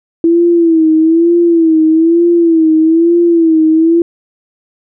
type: tone with vibrato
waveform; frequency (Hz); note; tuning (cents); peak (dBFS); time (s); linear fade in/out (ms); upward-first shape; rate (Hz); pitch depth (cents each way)
sine; 329.6; E4; 0; -5; 0.24-4.02; 2; sine; 1.1; 76
effects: none